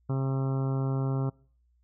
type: harmonic tone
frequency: 134.2 Hz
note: C3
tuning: 44 cents sharp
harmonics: 1 / 2 / 3 / 4 / 5 / 6 / 7 / 8 / 9 / 10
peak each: -26 / -35 / -38 / -43 / -45 / -47 / -48 / -48 / -49 / -49 dBFS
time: 0.09-1.3 s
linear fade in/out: 10 ms
effects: noise-tail reverb RT60 0.5 s tail -25 dB re dry + added 60 Hz sine -64 dBFS peak until 1.83 s